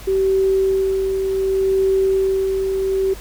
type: tone with tremolo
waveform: sine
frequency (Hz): 384.5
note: G4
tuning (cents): -33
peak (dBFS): -13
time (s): 0.07-3.14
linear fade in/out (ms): 10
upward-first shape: sine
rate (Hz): 0.67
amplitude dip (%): 40
effects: added 50 Hz sine -34 dBFS peak until 3.2 s + pink hiss -39 dBFS RMS until 3.2 s